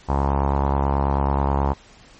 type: tone with low-pass filter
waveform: sawtooth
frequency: 69.3 Hz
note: C#2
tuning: in tune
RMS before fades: -20 dBFS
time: 0.08-1.74 s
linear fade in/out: 20 ms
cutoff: 930 Hz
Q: 4.6
effects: pink hiss -49 dBFS RMS until 2.19 s + MP3 32 kbps